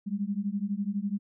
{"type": "beating tone pair", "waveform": "sine", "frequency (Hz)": [196, 208], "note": ["G3", "G#3"], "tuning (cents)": [0, 3], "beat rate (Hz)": 12, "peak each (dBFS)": -31, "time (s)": [0.06, 1.19], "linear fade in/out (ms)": 20, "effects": []}